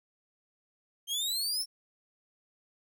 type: exponential sweep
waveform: sawtooth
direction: up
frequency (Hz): 3136 to 5490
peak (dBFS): -27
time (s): 1.07-1.66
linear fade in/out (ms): 50
effects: none